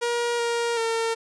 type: tone with pitch steps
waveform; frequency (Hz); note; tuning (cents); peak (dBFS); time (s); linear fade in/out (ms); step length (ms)
sawtooth; 475.4 / 470 / 455.1; A#4 / A#4 / A#4; +34 / +14 / -42; -19; 0.01-1.15; 20; 380
effects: resampled to 22050 Hz